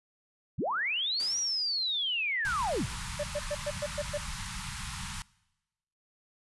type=linear two-way sweep; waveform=sine; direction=up then down; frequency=66.7 to 5840 to 66.7 Hz; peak=-28 dBFS; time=0.58-2.86 s; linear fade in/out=10 ms; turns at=1.38 s
type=noise with exponential decay; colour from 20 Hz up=white; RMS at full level=-41 dBFS; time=1.2-2.17 s; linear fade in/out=0 ms; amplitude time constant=210 ms
type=band-stop noise; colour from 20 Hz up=pink; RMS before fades=-38 dBFS; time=2.45-5.22 s; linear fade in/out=0 ms; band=210 to 840 Hz; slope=96 dB/octave
type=tone bursts; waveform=triangle; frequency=587.3 Hz; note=D5; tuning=in tune; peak=-27 dBFS; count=7; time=3.19-4.179 s; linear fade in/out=10 ms; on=47 ms; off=110 ms
effects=noise-tail reverb RT60 1.0 s tail -23 dB re dry + resampled to 24000 Hz